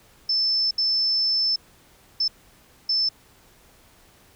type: tone bursts at uneven times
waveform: sine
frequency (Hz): 5280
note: E8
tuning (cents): +2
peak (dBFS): -19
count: 4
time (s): 0.29-0.71 / 0.78-1.56 / 2.2-2.28 / 2.89-3.09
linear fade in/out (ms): 5
effects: pink hiss -55 dBFS RMS until 4.35 s